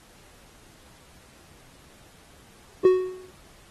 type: tone with exponential decay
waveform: triangle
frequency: 369.9 Hz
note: F#4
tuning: in tune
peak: -9 dBFS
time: 2.85-3.31 s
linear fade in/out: 2 ms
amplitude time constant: 100 ms
effects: pink hiss -54 dBFS RMS until 3.7 s + AAC 32 kbps